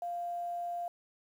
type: tone with quantisation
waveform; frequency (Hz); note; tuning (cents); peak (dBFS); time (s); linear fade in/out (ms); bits
sine; 697; F5; -4; -34; 0.02-0.88; 2; 10
effects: none